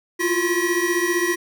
square tone cluster, 342.1 / 357.4 / 1926 Hz, F4 / F4 / B6, -36 / +40 / -44 cents, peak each -24 dBFS, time 0.19-1.36 s, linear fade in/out 20 ms, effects none

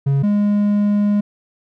triangle tone pair in turn, 138.59 / 205.9 Hz, C#3 / G#3, 0 / -15 cents, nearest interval perfect fifth, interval 685 cents, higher second, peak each -11 dBFS, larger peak neither, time 0.06-0.23 / 0.23-1.21 s, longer second, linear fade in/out 10 ms, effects none

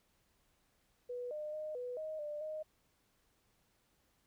sine tone with pitch steps, 490.7 / 605 / 615 / 494.1 / 625 / 595 / 620 Hz, B4 / D#5 / D#5 / B4 / D#5 / D5 / D#5, -11 / -49 / -20 / +1 / +8 / +22 / -6 cents, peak -39 dBFS, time 1.09-2.63 s, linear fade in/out 10 ms, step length 220 ms, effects pink hiss -75 dBFS RMS until 4.26 s

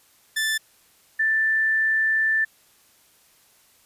sawtooth / sine tone pair in turn, 1760 / 1768.3 Hz, A6 / A6, 0 / +8 cents, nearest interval unison, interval 8 cents, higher second, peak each -18 dBFS, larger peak neither, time 0.36-0.58 / 1.19-2.45 s, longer second, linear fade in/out 10 ms, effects white hiss -58 dBFS RMS until 3.85 s + resampled to 32000 Hz

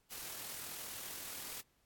white noise with amplitude modulation, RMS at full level -44 dBFS, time 0.1-1.62 s, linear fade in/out 20 ms, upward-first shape sine, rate 40.9 Hz, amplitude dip 30%, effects pink hiss -75 dBFS RMS until 1.85 s + AAC 64 kbps

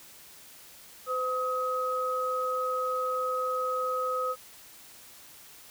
sine tone pair together, 510 / 1266.7 Hz, C5 / D#6, -44 / +31 cents, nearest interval octave + major third, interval 1575 cents, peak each -31 / -29 dBFS, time 1.06-4.36 s, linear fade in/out 50 ms, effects white hiss -51 dBFS RMS until 5.7 s

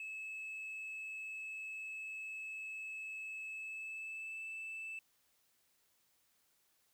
sine tone with pitch glide, 2598 to 2637 Hz, E7 to E7, -26 to 0 cents, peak -40 dBFS, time 0-4.99 s, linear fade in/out 2 ms, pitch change +26 cents, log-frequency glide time 3.49-4.45 s, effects tanh soft clip ceiling -41 dBFS + white hiss -75 dBFS RMS until 6.93 s

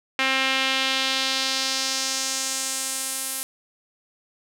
sawtooth tone with band-pass filter sweep, 265.3 Hz, C4, 24 cents sharp, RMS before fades -25 dBFS, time 0.19-3.43 s, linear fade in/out 0 ms, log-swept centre 2400 to 11000 Hz, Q 1.7, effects none

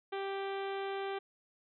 harmonic tone, 392 Hz, G4, in tune, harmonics 1 / 2 / 3 / 4 / 5 / 6 / 7 / 8 / 9 / 10, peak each -37 / -41 / -47 / -48 / -52 / -51 / -57 / -53 / -56 / -61 dBFS, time 0.12-1.19 s, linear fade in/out 10 ms, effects none

